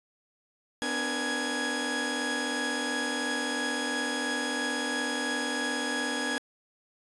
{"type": "tone cluster", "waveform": "sawtooth", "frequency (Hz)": [252, 294.9, 467.9, 833, 1669], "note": ["B3", "D4", "A#4", "G#5", "G#6"], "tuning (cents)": [35, 7, 6, 5, 8], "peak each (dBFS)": [-31, -32, -35, -36, -28], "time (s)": [0.82, 6.38], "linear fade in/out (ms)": 0, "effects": ["resampled to 24000 Hz"]}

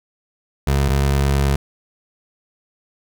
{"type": "tone pair in turn", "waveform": "25% pulse", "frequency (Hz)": [69.3, 69.3], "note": ["C#2", "C#2"], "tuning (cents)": [0, 0], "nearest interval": "unison", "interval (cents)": 0, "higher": "neither", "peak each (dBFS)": -11, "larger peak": "neither", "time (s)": [[0.67, 0.89], [0.89, 1.56]], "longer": "second", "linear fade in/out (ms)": 5, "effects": []}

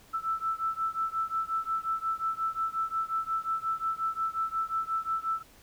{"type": "beating tone pair", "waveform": "sine", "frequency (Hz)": [1320, 1325.6], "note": ["E6", "E6"], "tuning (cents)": [2, 9], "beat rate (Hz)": 5.6, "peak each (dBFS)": [-31, -32], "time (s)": [0.13, 5.43], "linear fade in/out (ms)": 20, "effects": ["pink hiss -57 dBFS RMS until 5.62 s"]}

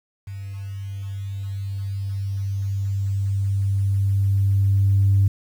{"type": "tone with level ramp", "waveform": "sine", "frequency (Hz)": 98.5, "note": "G2", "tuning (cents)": 9, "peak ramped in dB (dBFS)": [-30, -12], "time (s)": [0.27, 5.28], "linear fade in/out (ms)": 5, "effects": ["tanh soft clip ceiling -9 dBFS", "8-bit"]}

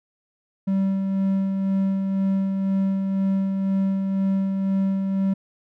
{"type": "tone with tremolo", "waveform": "triangle", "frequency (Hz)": 193.5, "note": "G3", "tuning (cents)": -22, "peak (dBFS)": -16, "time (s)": [0.67, 5.34], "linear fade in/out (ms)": 10, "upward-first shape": "sine", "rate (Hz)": 2, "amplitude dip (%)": 35, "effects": []}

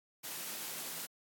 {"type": "high-pass noise", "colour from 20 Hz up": "white", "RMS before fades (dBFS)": -42, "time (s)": [0.23, 1.07], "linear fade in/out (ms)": 20, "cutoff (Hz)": 130, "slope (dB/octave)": 96, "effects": ["AAC 64 kbps"]}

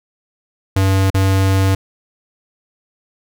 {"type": "tone with dropouts", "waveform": "square", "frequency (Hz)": 96.2, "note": "G2", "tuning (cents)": -32, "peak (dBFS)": -12, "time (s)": [0.76, 1.75], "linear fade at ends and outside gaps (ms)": 5, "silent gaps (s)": [1.103, 1.144], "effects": []}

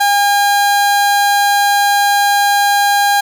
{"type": "tone", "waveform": "30% pulse", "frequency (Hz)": 810, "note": "G#5", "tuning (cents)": -43, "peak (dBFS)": -7, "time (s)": [0, 3.21], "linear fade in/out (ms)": 10, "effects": []}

